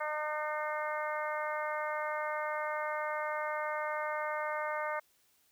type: harmonic tone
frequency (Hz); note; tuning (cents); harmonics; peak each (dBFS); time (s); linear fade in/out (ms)
303.6; D#4; -42; 2 / 3 / 4 / 5 / 6 / 7; -37 / -39 / -39 / -42 / -44 / -43; 0-5; 10
effects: white hiss -70 dBFS RMS until 5.51 s